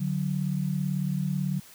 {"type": "tone pair together", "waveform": "sine", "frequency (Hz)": [146.83, 184.99], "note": ["D3", "F#3"], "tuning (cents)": [0, 0], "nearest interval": "major third", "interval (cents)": 400, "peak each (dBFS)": -28, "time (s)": [0, 1.6], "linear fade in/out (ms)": 10, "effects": ["white hiss -51 dBFS RMS until 1.74 s"]}